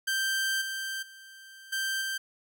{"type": "tone with level steps", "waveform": "sawtooth", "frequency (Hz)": 1568, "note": "G6", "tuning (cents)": 0, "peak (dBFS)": [-23, -29, -44, -25, -27], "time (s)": [0.07, 2.18], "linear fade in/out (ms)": 10, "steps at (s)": [0.61, 1.02, 1.72, 2.01], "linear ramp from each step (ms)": 10, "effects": []}